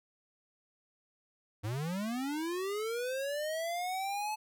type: linear sweep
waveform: square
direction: up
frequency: 98 to 867 Hz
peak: -34 dBFS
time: 1.63-4.36 s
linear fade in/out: 20 ms
effects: none